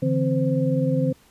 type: tone cluster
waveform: sine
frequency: 144.3 / 164 / 260.3 / 517 Hz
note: D3 / E3 / C4 / C5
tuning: -30 / -9 / -9 / -21 cents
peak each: -23 / -25 / -24 / -25 dBFS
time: 0.02-1.13 s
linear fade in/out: 10 ms
effects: pink hiss -56 dBFS RMS until 1.3 s + resampled to 32000 Hz